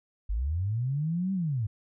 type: linear two-way sweep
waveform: sine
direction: up then down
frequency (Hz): 45.57 to 196 to 98.7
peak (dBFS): -26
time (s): 0.29-1.67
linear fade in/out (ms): 10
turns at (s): 1.33
effects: none